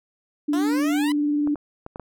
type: tone with vibrato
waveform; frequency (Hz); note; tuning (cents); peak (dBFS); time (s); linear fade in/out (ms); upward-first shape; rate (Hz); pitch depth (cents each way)
sine; 293.7; D4; 0; -19; 0.48-1.55; 10; triangle; 20; 29
type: exponential sweep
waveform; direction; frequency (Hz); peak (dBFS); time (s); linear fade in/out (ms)
15% pulse; up; 329.6 to 1021; -22; 0.53-1.12; 2
type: clicks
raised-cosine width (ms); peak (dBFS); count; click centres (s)
1; -21; 5; 1.474 / 1.557 / 1.864 / 1.959 / 1.997
effects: none